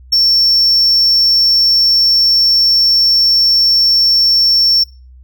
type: tone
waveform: triangle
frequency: 5440 Hz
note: F8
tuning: 46 cents flat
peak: -6 dBFS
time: 0.12-4.84 s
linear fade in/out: 10 ms
effects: noise-tail reverb RT60 0.3 s tail -22 dB re dry + added 63 Hz sine -36 dBFS peak until 5.23 s